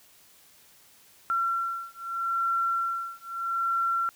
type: beating tone pair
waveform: sine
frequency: 1360 / 1360.79 Hz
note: F6 / F6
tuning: -46 / -45 cents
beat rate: 0.79 Hz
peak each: -29 dBFS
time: 1.3-4.09 s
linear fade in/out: 0 ms
effects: white hiss -57 dBFS RMS until 4.15 s